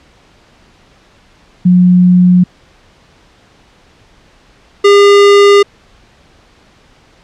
sine / square tone pair in turn, 180 / 404.1 Hz, F#3 / G#4, -47 / -47 cents, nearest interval octave + major second, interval 1400 cents, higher second, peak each -3 dBFS, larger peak neither, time 1.65-2.44 / 4.84-5.63 s, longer neither, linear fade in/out 10 ms, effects pink hiss -46 dBFS RMS until 7.23 s + low-pass 5000 Hz 12 dB/octave

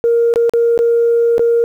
sine tone with dropouts, 467.5 Hz, A#4, 5 cents sharp, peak -8 dBFS, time 0.04-1.64 s, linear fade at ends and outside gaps 0 ms, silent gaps 0.339-0.359 / 0.495-0.536 / 0.777-0.79 / 1.381-1.394 s, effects tanh soft clip ceiling -5 dBFS + 8-bit

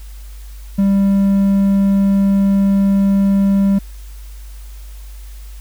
triangle tone, 197.1 Hz, G3, 10 cents sharp, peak -8 dBFS, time 0.78-3.79 s, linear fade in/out 10 ms, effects added 50 Hz sine -30 dBFS peak until 5.6 s + white hiss -46 dBFS RMS until 5.6 s

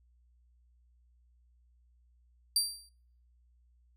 25% pulse tone with exponential decay, 4700 Hz, D8, 1 cent sharp, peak -18 dBFS, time 2.56-2.89 s, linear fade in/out 2 ms, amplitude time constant 71 ms, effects noise-tail reverb RT60 0.6 s tail -26 dB re dry + added 60 Hz sine -63 dBFS peak until 3.96 s

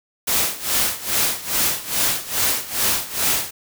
white noise with tremolo, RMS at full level -18 dBFS, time 0.27-3.51 s, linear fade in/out 10 ms, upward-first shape sine, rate 2.4 Hz, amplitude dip 85%, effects none

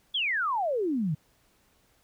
sine exponential sweep, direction down, 3484 to 141.5 Hz, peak -25 dBFS, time 0.14-1.15 s, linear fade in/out 10 ms, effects pink hiss -66 dBFS RMS until 2.03 s

